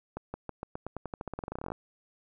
accelerating click train, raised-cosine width 1 ms, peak -22 dBFS, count 24, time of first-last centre 0.17-1.719 s, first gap 170 ms, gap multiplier 0.9, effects none

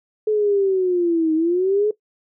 sine linear two-way sweep, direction down then up, 432.8 to 312.3 to 430.9 Hz, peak -15 dBFS, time 0.27-1.91 s, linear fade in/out 5 ms, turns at 1.34 s, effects noise-tail reverb RT60 0.1 s tail -18 dB re dry

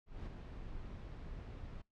brown noise with ADSR envelope, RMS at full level -42 dBFS, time 0.06-1.82 s, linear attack 200 ms, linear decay 17 ms, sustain -5 dB, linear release 10 ms, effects noise-tail reverb RT60 0.2 s tail -24 dB re dry + low-pass 4000 Hz 12 dB/octave

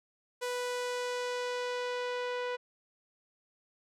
sawtooth tone with low-pass filter sweep, 493.3 Hz, B4, 2 cents flat, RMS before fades -35 dBFS, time 0.41-2.57 s, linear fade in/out 20 ms, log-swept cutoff 11000 to 3000 Hz, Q 0.85, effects none

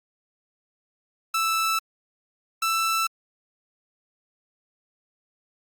sawtooth tone pair in turn, 1318.5 / 1326.1 Hz, E6 / E6, 0 / +10 cents, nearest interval unison, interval 10 cents, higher second, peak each -18 dBFS, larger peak neither, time 1.34-1.79 / 2.62-3.07 s, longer neither, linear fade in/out 5 ms, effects Opus 48 kbps

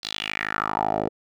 10% pulse tone with band-pass filter sweep, 52.7 Hz, G#1, 26 cents sharp, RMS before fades -27 dBFS, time 0.03-1.09 s, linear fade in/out 5 ms, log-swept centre 4400 to 480 Hz, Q 4.2, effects none

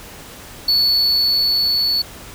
triangle tone with level ramp, 4435 Hz, C#8, in tune, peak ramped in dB -11 to -14 dBFS, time 0.68-2.02 s, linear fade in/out 5 ms, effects pink hiss -37 dBFS RMS until 2.34 s

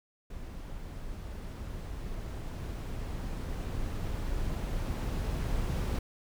brown noise with level ramp, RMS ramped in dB -42 to -30 dBFS, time 0.3-5.99 s, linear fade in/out 5 ms, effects none

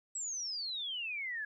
sine exponential sweep, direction down, 7902 to 1661.2 Hz, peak -36 dBFS, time 0.15-1.45 s, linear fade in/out 5 ms, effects 13-bit

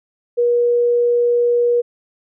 sine tone, 479.7 Hz, A#4, 50 cents sharp, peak -12 dBFS, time 0.37-1.82 s, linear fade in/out 20 ms, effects none

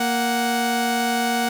sawtooth tone pair together, 233.4 / 741 Hz, A#3 / F#5, +2 / +2 cents, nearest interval octave + minor sixth, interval 2000 cents, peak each -19 / -18 dBFS, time 0-1.49 s, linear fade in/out 5 ms, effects none

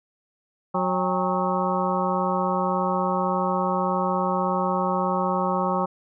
harmonic tone with a mistuned harmonic, 183.5 Hz, F#3, 14 cents flat, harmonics 1 / 2 / 3 / 4 / 5 / 6 / 7, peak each -27 / -31 / -28 / -28 / -29 / -28 / -32 dBFS, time 0.74-5.86 s, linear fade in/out 10 ms, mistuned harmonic 4, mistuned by +140 cents, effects none

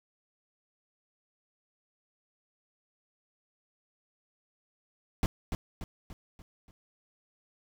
brown noise with echo, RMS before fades -26 dBFS, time 5.23-5.26 s, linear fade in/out 0 ms, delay 290 ms, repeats 5, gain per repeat -6 dB, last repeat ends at 6.71 s, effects none

